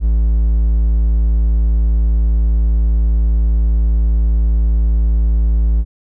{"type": "tone", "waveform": "triangle", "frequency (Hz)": 55, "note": "A1", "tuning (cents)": 0, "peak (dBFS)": -8, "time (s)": [0, 5.85], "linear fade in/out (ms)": 50, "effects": []}